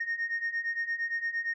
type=beating tone pair; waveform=sine; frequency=1846 / 1854.7 Hz; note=A#6 / A#6; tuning=-17 / -9 cents; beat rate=8.7 Hz; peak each=-33 / -30 dBFS; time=0-1.54 s; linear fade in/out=10 ms; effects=tanh soft clip ceiling -25 dBFS